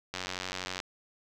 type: click train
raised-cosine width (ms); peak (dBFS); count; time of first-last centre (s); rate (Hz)
0.2; -17; 62; 0.14-0.802; 92.2
effects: none